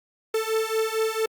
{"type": "beating tone pair", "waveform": "45% pulse", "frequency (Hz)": [440, 444.4], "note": ["A4", "A4"], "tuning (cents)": [0, 17], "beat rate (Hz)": 4.4, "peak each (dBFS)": -26, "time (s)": [0.34, 1.26], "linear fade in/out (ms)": 5, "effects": ["Opus 48 kbps"]}